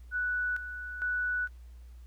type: tone with tremolo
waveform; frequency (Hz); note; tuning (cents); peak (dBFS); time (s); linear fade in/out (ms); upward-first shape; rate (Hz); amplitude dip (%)
sine; 1480; F#6; 0; -28; 0.11-1.49; 50; square; 1.1; 65
effects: added 60 Hz sine -46 dBFS peak until 2.06 s + pink hiss -68 dBFS RMS until 2.06 s